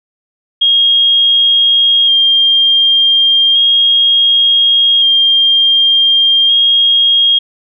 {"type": "tone with vibrato", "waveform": "sine", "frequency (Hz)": 3231, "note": "G#7", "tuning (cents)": -48, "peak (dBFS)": -6, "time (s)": [0.61, 7.39], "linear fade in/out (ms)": 10, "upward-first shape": "square", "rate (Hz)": 0.34, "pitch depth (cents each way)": 15, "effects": []}